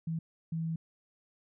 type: tone bursts at uneven times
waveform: sine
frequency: 163.1 Hz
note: E3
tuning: 18 cents flat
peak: -31 dBFS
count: 2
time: 0.07-0.19 / 0.52-0.76 s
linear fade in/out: 5 ms
effects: none